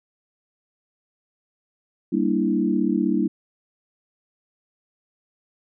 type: chord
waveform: sine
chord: E half-diminished seventh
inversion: first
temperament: equal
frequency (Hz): 196 / 233.1 / 293.7 / 329.6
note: G3 / Bb3 / D4 / E4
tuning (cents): 0 / 0 / 0 / 0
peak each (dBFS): -24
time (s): 2.12-3.28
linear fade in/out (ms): 10
effects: none